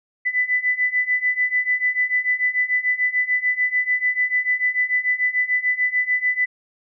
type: beating tone pair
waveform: sine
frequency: 1992 / 1998.8 Hz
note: B6 / B6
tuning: +14 / +20 cents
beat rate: 6.8 Hz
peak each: -22 / -20 dBFS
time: 0.25-6.46 s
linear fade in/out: 20 ms
effects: none